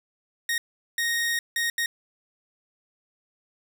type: tone bursts at uneven times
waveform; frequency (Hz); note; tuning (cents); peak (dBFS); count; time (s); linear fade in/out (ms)
sawtooth; 1864.7; A#6; 0; -20; 4; 0.49-0.58 / 0.98-1.39 / 1.56-1.7 / 1.78-1.86; 2
effects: none